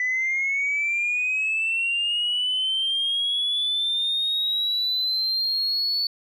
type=linear sweep; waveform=sine; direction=up; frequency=1985 to 4464 Hz; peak=-20 dBFS; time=0-6.07 s; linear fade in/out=2 ms; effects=tanh soft clip ceiling -18 dBFS